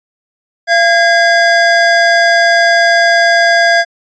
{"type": "tone pair together", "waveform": "square", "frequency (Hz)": [682.2, 1631], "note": ["F5", "G#6"], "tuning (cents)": [-41, -32], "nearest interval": "octave + minor third", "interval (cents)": 1509, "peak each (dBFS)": -10, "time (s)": [0.67, 3.85], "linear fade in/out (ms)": 50, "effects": ["resampled to 16000 Hz"]}